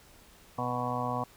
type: harmonic tone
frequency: 123.47 Hz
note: B2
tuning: in tune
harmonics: 1 / 2 / 4 / 5 / 6 / 7 / 8 / 9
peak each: -37 / -37 / -39 / -40 / -36 / -42 / -36 / -37 dBFS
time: 0.58-1.24 s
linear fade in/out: 5 ms
effects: pink hiss -57 dBFS RMS until 1.36 s